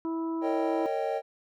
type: harmonic tone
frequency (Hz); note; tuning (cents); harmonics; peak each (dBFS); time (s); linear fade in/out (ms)
327.4; E4; -12; 1 / 2 / 3 / 4; -29 / -46 / -39 / -48; 0.05-0.86; 0
type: chord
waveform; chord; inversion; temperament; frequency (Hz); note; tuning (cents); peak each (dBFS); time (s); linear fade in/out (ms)
triangle; Eb dominant seventh; second; equal with one note detuned; 457.1 / 554.4 / 622.3 / 784; Bb4 / Db5 / Eb5 / G5; -34 / 0 / 0 / 0; -31; 0.41-1.22; 50
effects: none